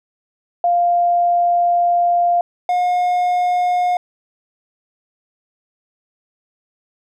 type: tone pair in turn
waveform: sine / triangle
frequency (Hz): 698.5 / 717.3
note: F5 / F5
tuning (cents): 0 / +46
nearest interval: unison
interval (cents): 46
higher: second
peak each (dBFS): -12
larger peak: neither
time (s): 0.64-2.41 / 2.69-3.97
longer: first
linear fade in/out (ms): 2
effects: none